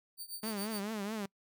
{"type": "tone with tremolo", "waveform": "10% pulse", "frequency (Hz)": 4591, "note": "D8", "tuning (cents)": -40, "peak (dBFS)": -31, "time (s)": [0.17, 0.82], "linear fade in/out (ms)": 50, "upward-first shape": "triangle", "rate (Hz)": 7.2, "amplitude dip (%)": 95}
{"type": "tone with vibrato", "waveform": "sawtooth", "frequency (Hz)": 210, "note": "G#3", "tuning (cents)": 19, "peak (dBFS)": -32, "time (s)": [0.43, 1.26], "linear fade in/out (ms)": 5, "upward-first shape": "triangle", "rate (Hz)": 4.6, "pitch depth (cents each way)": 140}
{"effects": ["noise-tail reverb RT60 0.1 s tail -25 dB re dry"]}